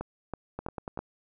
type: two click trains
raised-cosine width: 1 ms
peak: -21 / -20 dBFS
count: 5 / 4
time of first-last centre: 0.59-0.975 / 0.01-0.99 s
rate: 10.4 / 3.06 Hz
effects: none